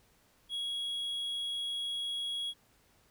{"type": "tone", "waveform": "triangle", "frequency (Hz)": 3322, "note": "G#7", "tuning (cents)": 0, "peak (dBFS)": -32, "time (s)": [0.49, 2.54], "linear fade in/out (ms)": 50, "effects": ["pink hiss -67 dBFS RMS until 3.1 s"]}